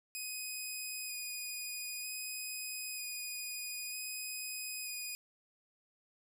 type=tone with vibrato; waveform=10% pulse; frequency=2489 Hz; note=D#7; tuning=in tune; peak=-31 dBFS; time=0.15-5.15 s; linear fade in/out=0 ms; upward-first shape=square; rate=0.53 Hz; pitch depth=12 cents each way; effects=12-bit